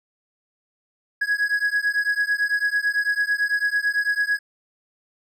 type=beating tone pair; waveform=triangle; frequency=1661.2 / 1670.2 Hz; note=G#6 / G#6; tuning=0 / +9 cents; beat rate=9 Hz; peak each=-21 dBFS; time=1.21-4.39 s; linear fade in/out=10 ms; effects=none